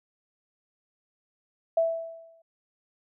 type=tone with exponential decay; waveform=sine; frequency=659.3 Hz; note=E5; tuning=in tune; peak=-18 dBFS; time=1.77-2.42 s; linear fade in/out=5 ms; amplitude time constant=140 ms; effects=none